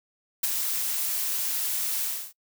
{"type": "noise with ADSR envelope", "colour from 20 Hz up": "blue", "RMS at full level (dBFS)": -23, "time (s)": [0.43, 2.33], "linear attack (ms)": 9, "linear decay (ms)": 23, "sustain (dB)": -5, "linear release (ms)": 290, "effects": ["noise-tail reverb RT60 0.1 s tail -25 dB re dry"]}